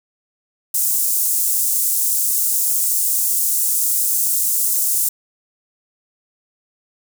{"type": "high-pass noise", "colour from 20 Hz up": "pink", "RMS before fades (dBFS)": -18, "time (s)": [0.74, 5.09], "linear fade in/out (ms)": 5, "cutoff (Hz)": 7800, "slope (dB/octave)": 24, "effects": []}